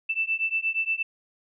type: beating tone pair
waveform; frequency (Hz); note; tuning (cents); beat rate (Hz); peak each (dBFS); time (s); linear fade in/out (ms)
sine; 2651 / 2659.5; E7 / E7; +9 / +15; 8.5; -27; 0.09-1.03; 10
effects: none